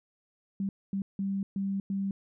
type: tone bursts at uneven times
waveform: sine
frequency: 196 Hz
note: G3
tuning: in tune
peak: -28 dBFS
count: 5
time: 0.6-0.69 / 0.93-1.02 / 1.19-1.43 / 1.56-1.8 / 1.9-2.11 s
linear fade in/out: 2 ms
effects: none